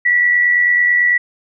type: tone with amplitude modulation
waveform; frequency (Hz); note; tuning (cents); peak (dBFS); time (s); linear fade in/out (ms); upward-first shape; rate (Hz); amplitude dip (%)
sine; 1948; B6; -24; -8; 0.05-1.18; 10; sine; 89.1; 45
effects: none